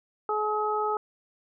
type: harmonic tone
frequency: 424.7 Hz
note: G#4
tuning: 39 cents sharp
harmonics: 1 / 2 / 3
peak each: -29 / -29 / -29 dBFS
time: 0.29-0.97 s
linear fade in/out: 2 ms
effects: none